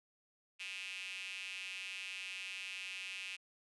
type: tone with high-pass filter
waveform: square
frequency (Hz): 94.6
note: F#2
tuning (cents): +39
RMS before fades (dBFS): -45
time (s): 0.59-3.37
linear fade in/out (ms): 20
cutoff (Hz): 2600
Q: 6.5
effects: resampled to 24000 Hz